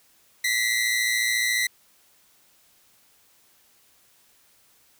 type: tone pair together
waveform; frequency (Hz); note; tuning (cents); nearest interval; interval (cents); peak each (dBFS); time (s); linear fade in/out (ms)
sawtooth; 1939.9 / 2054; B6 / C7; -32 / -33; minor second; 99; -21; 0.44-1.67; 5
effects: white hiss -60 dBFS RMS until 4.99 s